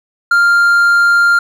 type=tone; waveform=triangle; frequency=1396.9 Hz; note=F6; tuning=in tune; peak=-5 dBFS; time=0.31-1.39 s; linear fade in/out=5 ms; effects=none